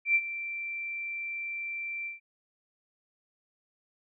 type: tone with ADSR envelope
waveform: sine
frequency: 2349 Hz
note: D7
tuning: in tune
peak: -19 dBFS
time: 0.05-2.2 s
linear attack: 100 ms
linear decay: 53 ms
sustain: -14 dB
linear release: 140 ms
effects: none